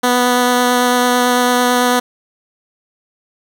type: tone with vibrato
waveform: 10% pulse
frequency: 246.8 Hz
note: B3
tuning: 1 cent flat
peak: -3 dBFS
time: 0.03-2 s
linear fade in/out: 10 ms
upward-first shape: sine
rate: 9 Hz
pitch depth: 9 cents each way
effects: none